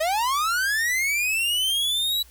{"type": "linear sweep", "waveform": "45% pulse", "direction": "up", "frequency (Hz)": [604, 3951], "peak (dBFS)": -21, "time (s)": [0, 2.23], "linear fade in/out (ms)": 10, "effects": ["added 60 Hz sine -50 dBFS peak until 2.3 s", "white hiss -54 dBFS RMS until 2.3 s"]}